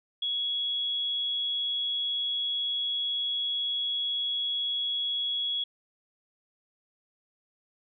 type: tone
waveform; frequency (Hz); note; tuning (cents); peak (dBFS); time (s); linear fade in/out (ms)
sine; 3346; G#7; +12; -27; 0.22-5.64; 5
effects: none